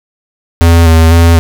square tone with vibrato, 82.7 Hz, E2, 6 cents sharp, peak -3 dBFS, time 0.61-1.39 s, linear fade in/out 0 ms, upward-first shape square, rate 2 Hz, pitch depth 27 cents each way, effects none

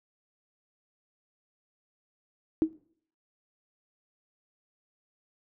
sine tone with exponential decay, 318.9 Hz, D#4, 43 cents sharp, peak -16 dBFS, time 2.62-2.73 s, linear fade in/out 0 ms, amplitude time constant 23 ms, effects noise-tail reverb RT60 0.6 s tail -21 dB re dry

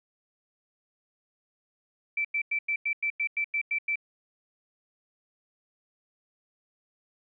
sine tone bursts, 2329 Hz, D7, 15 cents flat, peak -25 dBFS, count 11, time 2.17-3.957 s, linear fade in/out 5 ms, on 77 ms, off 94 ms, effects none

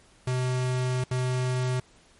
square tone bursts at uneven times, 127.1 Hz, C3, 50 cents flat, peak -25 dBFS, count 2, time 0.27-1.04 / 1.11-1.8 s, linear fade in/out 5 ms, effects pink hiss -58 dBFS RMS until 2.19 s + MP3 48 kbps

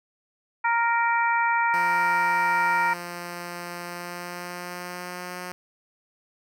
harmonic tone, 466.2 Hz, A#4, in tune, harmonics 2 / 3 / 4 / 5, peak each -22 / -26 / -28 / -30 dBFS, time 0.64-2.94 s, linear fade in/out 10 ms
5% pulse tone with pitch glide, 174.61 to 179.83 Hz, F3 to F#3, 0 to -49 cents, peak -22 dBFS, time 1.74-5.52 s, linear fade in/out 0 ms, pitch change +51 cents, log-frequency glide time 3.85-5.37 s
effects none

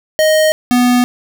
square tone pair in turn, 623 / 246.4 Hz, D#5 / B3, +2 / -4 cents, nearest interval octave + major third, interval 1606 cents, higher first, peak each -9 dBFS, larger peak neither, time 0.19-0.52 / 0.71-1.04 s, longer neither, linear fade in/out 0 ms, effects none

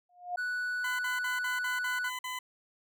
sine tone with exponential growth, 713 Hz, F5, 36 cents sharp, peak -28 dBFS, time 0.09-0.36 s, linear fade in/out 5 ms, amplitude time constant 58 ms
triangle tone, 1480 Hz, F#6, in tune, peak -29 dBFS, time 0.37-2.1 s, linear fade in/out 20 ms
20% pulse tone bursts, 1009 Hz, B5, 37 cents sharp, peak -30 dBFS, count 8, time 0.84-2.39 s, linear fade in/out 5 ms, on 150 ms, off 50 ms
effects none

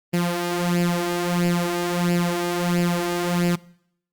sawtooth tone with flanger, 174.61 Hz, F3, in tune, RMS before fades -22 dBFS, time 0.13-3.56 s, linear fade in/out 10 ms, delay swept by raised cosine 0.4 to 3.3 ms, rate 1.5 Hz, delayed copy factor +0.65, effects noise-tail reverb RT60 0.7 s tail -22 dB re dry + Opus 32 kbps

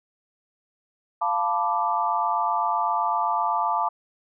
sine chord, B half-diminished seventh, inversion second, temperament equal, 698.5 / 880 / 987.8 / 1174.7 Hz, F5 / A5 / B5 / D6, 0 / 0 / 0 / 0 cents, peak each -28 / -25 / -28 / -26 dBFS, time 1.21-3.89 s, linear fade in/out 10 ms, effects none

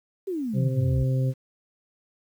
sine exponential sweep, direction down, 402.6 to 60.4 Hz, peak -26 dBFS, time 0.27-1.04 s, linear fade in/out 10 ms
harmonic tone, 130.81 Hz, C3, in tune, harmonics 1 / 2 / 3 / 4, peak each -21 / -34 / -38 / -35 dBFS, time 0.53-1.34 s, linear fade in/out 50 ms
effects 9-bit

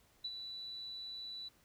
sine tone with ADSR envelope, 3961 Hz, B7, 4 cents sharp, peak -36 dBFS, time 0.24-1.49 s, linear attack 10 ms, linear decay 43 ms, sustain -7 dB, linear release 13 ms, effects pink hiss -69 dBFS RMS until 1.64 s

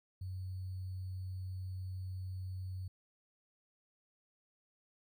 sine tone with sample-and-hold, 93.1 Hz, F#2, 11 cents sharp, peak -39 dBFS, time 0.21-2.88 s, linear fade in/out 5 ms, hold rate 4410 Hz, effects none

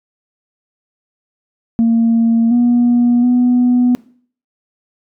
sine tone with pitch steps, 229.5 / 241 / 246.5 Hz, A#3 / B3 / B3, -27 / -42 / -3 cents, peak -7 dBFS, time 1.79-3.95 s, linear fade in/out 0 ms, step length 720 ms, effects noise-tail reverb RT60 0.5 s tail -22 dB re dry + tanh soft clip ceiling -6 dBFS

